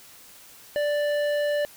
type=tone with hard clipping; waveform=sine; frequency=587 Hz; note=D5; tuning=1 cent flat; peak=-24 dBFS; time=0.76-1.65 s; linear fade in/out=0 ms; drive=11 dB; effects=white hiss -49 dBFS RMS until 1.76 s